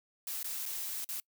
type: noise with dropouts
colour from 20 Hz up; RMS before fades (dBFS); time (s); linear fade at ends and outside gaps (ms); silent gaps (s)
blue; -38; 0.27-1.2; 2; 0.43-0.443 / 0.656-0.66 / 1.045-1.089
effects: noise-tail reverb RT60 0.1 s tail -25 dB re dry